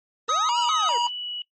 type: linear two-way sweep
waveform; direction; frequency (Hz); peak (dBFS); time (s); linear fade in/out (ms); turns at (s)
40% pulse; up then down; 434.9 to 1400 to 434.9; -30; 0.28-0.98; 5; 0.59
type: tone with vibrato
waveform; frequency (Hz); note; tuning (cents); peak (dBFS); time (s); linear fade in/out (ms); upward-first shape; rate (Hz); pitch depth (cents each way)
square; 1100; C#6; -14; -21; 0.29-1.07; 2; square; 2.5; 240
type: noise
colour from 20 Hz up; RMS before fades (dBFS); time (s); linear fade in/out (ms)
blue; -39; 0.56-1.09; 5
type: tone with pitch glide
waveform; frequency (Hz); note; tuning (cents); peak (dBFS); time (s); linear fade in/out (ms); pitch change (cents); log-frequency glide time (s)
sine; 2967 to 2935; F#7 to F#7; +4 to -15; -29; 0.57-1.42; 2; -19; 1.06-1.3
effects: noise-tail reverb RT60 0.1 s tail -20 dB re dry + MP3 32 kbps